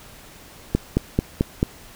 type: click train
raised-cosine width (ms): 3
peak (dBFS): -4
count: 5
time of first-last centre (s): 0.75-1.629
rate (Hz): 4.55
effects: pink hiss -45 dBFS RMS until 1.95 s